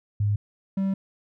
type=tone pair in turn; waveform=sine / triangle; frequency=103.2 / 193.75 Hz; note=G#2 / G3; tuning=-10 / -20 cents; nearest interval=major seventh; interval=1090 cents; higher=second; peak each=-20 dBFS; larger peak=neither; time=0.2-0.36 / 0.77-0.94 s; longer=second; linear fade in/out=5 ms; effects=none